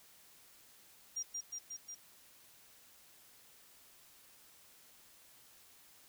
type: tone with echo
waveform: sine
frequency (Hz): 5700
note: F8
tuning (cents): +34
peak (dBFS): -36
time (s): 1.16-1.23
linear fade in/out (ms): 10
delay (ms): 180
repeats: 4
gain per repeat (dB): -2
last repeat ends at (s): 1.95
effects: white hiss -62 dBFS RMS until 6.08 s